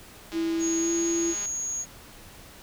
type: click train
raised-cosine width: 0.2 ms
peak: -24 dBFS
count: 234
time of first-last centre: 0.32-1.457 s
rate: 205 Hz
type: tone with pitch glide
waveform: sine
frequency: 329.6 to 336.1 Hz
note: E4 to E4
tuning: 0 to +34 cents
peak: -24 dBFS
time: 0.32-1.35 s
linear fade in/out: 50 ms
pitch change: +34 cents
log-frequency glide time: 0.8-0.89 s
type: tone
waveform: sine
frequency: 6645 Hz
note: G#8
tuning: in tune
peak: -28 dBFS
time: 0.59-1.86 s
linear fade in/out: 50 ms
effects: pink hiss -48 dBFS RMS until 2.62 s